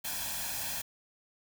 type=noise with comb filter; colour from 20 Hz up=white; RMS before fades=-36 dBFS; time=0.04-0.82 s; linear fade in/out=10 ms; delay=1.2 ms; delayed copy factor=+0.7; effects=none